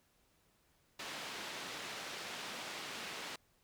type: band-pass noise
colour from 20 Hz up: white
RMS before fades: -45 dBFS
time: 0.99-3.36 s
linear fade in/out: 5 ms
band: 170 to 3800 Hz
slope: 12 dB/octave
effects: pink hiss -73 dBFS RMS until 3.63 s